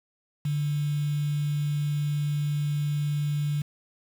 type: tone with quantisation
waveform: sine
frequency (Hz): 146.83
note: D3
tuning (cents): 0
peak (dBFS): -24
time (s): 0.45-3.62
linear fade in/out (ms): 5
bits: 7
effects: none